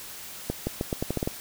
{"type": "accelerating click train", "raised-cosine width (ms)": 2, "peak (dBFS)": -13, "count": 9, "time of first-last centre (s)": [0.5, 1.275], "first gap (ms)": 170, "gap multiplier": 0.83, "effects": ["white hiss -41 dBFS RMS until 1.4 s"]}